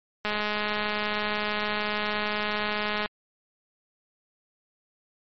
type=click train; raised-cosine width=0.3 ms; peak=-12 dBFS; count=591; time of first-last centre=0.25-3.06 s; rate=210 Hz; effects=low-pass 5000 Hz 12 dB/octave + MP3 32 kbps